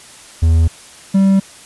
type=tone pair in turn; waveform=triangle; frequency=81.6 / 194.08 Hz; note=E2 / G3; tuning=-17 / -17 cents; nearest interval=octave + minor third; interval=1500 cents; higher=second; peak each=-6 dBFS; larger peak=neither; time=0.42-0.68 / 1.14-1.4 s; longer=neither; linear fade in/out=10 ms; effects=white hiss -39 dBFS RMS until 1.65 s + resampled to 24000 Hz